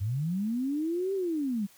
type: linear two-way sweep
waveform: sine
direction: up then down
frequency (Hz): 91.5 to 396.6 to 189.7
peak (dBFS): -27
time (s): 0-1.67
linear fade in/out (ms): 20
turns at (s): 1.14
effects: white hiss -58 dBFS RMS until 1.77 s

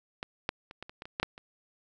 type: clicks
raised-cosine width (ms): 0.3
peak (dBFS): -19 / -12 / -29 / -24 / -28 / -25 / -27 / -14 / -12 / -30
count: 10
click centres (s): 0.229 / 0.491 / 0.711 / 0.826 / 0.895 / 1.021 / 1.055 / 1.199 / 1.23 / 1.379
effects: none

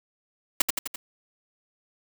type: noise with echo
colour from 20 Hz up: white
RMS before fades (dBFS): -19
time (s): 0.6-0.62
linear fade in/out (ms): 5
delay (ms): 85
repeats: 4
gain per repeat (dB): -4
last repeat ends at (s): 0.96
effects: none

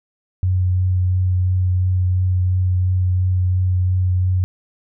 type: tone with vibrato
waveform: sine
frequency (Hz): 91.7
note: F#2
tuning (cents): -15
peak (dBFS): -14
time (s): 0.43-4.44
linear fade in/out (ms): 0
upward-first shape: triangle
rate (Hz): 2.9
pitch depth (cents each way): 15
effects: none

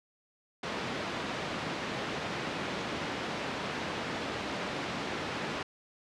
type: band-pass noise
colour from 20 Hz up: pink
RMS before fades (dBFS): -36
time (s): 0.63-5.63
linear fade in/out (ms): 5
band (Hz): 170 to 3600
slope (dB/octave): 12
effects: low-pass 8000 Hz 12 dB/octave

